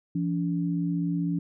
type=tone pair together; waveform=sine; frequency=170.12 / 286.1 Hz; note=F3 / D4; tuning=-45 / -45 cents; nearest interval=major sixth; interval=900 cents; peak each=-26 / -29 dBFS; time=0.15-1.39 s; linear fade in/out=5 ms; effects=none